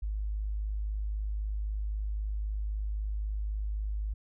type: tone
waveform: sine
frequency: 51.91 Hz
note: G#1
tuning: in tune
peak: -30 dBFS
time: 0.02-4.14 s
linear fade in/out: 10 ms
effects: none